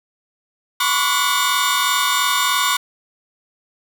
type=tone cluster; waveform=sawtooth; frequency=1001 / 1100 / 1143 / 1452 / 3632 Hz; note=B5 / C#6 / D6 / F#6 / A#7; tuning=+23 / -14 / -47 / -33 / -46 cents; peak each=-19 dBFS; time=0.8-2.77 s; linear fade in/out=5 ms; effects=8-bit